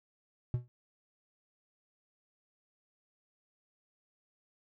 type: tone with exponential decay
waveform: triangle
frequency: 122.1 Hz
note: B2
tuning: 19 cents flat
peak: -23 dBFS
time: 0.54-0.68 s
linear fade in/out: 0 ms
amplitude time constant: 30 ms
effects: none